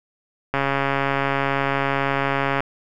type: click train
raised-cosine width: 0.5 ms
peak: -6 dBFS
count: 286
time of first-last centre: 0.54-2.605 s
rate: 138 Hz
effects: none